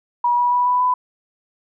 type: tone with pitch steps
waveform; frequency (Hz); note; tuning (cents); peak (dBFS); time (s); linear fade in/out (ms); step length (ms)
sine; 965 / 973.4 / 981.9 / 990.4 / 999; B5 / B5 / B5 / B5 / B5; -40 / -25 / -10 / +5 / +20; -14; 0.24-0.94; 5; 140
effects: none